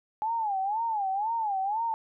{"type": "tone with vibrato", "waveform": "sine", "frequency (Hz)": 840, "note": "G#5", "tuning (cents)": 19, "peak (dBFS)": -26, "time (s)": [0.22, 1.94], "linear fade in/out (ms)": 0, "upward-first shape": "sine", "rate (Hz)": 2, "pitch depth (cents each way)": 170, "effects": []}